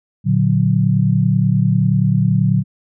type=chord; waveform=sine; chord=Bb augmented; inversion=none; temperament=equal; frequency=116.54 / 146.83 / 185 Hz; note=Bb2 / D3 / F#3; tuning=0 / 0 / 0 cents; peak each=-16 dBFS; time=0.24-2.64 s; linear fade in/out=50 ms; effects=none